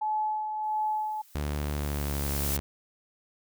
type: tone with tremolo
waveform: sine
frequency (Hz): 858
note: A5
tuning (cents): -44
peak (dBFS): -25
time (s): 0.01-1.22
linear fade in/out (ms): 10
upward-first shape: sine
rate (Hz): 1.5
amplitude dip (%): 45
type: noise with exponential growth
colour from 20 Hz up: blue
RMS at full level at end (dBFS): -30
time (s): 0.63-2.57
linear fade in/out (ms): 5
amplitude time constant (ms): 420
type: tone with pitch glide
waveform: sawtooth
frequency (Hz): 73.42 to 70.71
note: D2 to C#2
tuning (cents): 0 to +35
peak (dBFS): -25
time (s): 1.35-2.6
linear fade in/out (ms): 0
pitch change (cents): -65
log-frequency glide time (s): 1.68-2.33
effects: none